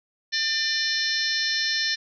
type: harmonic tone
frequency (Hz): 597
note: D5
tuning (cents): +28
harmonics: 3 / 4 / 5 / 6 / 7 / 8 / 9 / 10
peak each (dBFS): -27 / -38 / -36 / -31 / -28 / -39 / -28 / -38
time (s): 0.32-1.96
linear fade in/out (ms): 20
effects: none